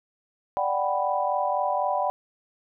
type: chord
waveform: sine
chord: G major seventh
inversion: second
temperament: equal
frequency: 587.3 / 740 / 784 / 987.8 Hz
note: D5 / F#5 / G5 / B5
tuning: 0 / 0 / 0 / 0 cents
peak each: -28 dBFS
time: 0.57-2.1 s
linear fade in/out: 0 ms
effects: none